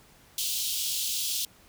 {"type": "high-pass noise", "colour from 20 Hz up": "pink", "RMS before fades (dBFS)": -30, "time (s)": [0.38, 1.45], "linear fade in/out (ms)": 2, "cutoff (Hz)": 3000, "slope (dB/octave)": 48, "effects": ["pink hiss -57 dBFS RMS until 1.68 s"]}